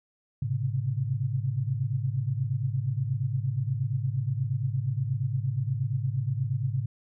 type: tone cluster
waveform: sine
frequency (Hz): 107.5 / 129 / 137.5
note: A2 / C3 / C#3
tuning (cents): -40 / -24 / -14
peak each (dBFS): -30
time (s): 0.42-6.86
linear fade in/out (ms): 5
effects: none